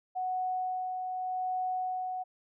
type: tone with tremolo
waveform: sine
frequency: 740 Hz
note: F#5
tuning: in tune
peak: -29 dBFS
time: 0.15-2.24 s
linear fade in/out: 20 ms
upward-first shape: sine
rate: 0.85 Hz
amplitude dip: 35%
effects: none